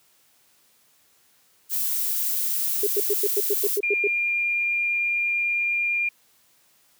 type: noise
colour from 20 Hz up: violet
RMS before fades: -25 dBFS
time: 1.69-3.8 s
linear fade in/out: 50 ms
type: tone bursts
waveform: sine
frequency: 408.6 Hz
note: G#4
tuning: 28 cents flat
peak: -20 dBFS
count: 10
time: 2.83-4.074 s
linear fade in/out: 5 ms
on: 38 ms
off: 96 ms
type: tone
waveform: sine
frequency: 2403 Hz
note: D7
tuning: 39 cents sharp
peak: -21 dBFS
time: 3.83-6.09 s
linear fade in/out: 5 ms
effects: white hiss -61 dBFS RMS until 6.99 s + high-pass 80 Hz 12 dB/octave